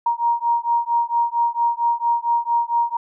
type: beating tone pair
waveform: sine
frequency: 938 / 942.4 Hz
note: A#5 / A#5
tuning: +11 / +19 cents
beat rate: 4.4 Hz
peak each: -20 dBFS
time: 0.06-2.97 s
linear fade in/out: 5 ms
effects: none